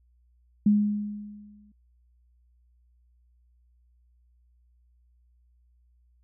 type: tone with exponential decay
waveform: sine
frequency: 207.7 Hz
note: G#3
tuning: in tune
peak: -15 dBFS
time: 0.66-1.72 s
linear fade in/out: 5 ms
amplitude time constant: 230 ms
effects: added 60 Hz sine -60 dBFS peak until 6.23 s